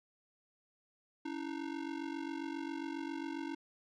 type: ring-modulated tone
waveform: square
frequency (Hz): 304.8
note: D#4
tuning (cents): -36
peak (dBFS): -36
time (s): 1.25-3.55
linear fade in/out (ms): 5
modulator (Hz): 23.7
effects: low-pass 4000 Hz 12 dB/octave